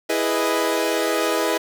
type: chord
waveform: sawtooth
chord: E major seventh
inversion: none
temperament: equal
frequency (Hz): 329.6 / 415.3 / 493.9 / 622.3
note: E4 / G#4 / B4 / D#5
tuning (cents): 0 / 0 / 0 / 0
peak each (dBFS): -21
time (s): 0.09-1.58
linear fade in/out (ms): 10
effects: none